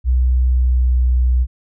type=tone with pitch glide; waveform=sine; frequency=62.8 to 62.19 Hz; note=B1 to B1; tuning=+30 to +13 cents; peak=-11 dBFS; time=0.04-1.47 s; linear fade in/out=50 ms; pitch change=-17 cents; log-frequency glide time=0.47-1.02 s; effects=none